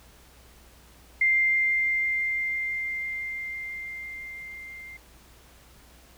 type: tone with level ramp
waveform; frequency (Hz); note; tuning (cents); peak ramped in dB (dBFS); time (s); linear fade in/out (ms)
sine; 2098; C7; +4; -18 to -40; 1.21-4.97; 5
effects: added 60 Hz sine -55 dBFS peak until 6.17 s + pink hiss -55 dBFS RMS until 6.17 s